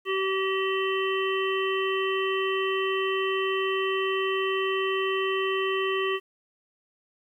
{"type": "harmonic tone", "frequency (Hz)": 383.8, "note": "G4", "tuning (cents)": -37, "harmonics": [1, 3, 5, 7, 8], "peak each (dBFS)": [-26, -31, -33, -34, -35], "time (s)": [0.05, 6.2], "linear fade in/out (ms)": 50, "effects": ["10-bit"]}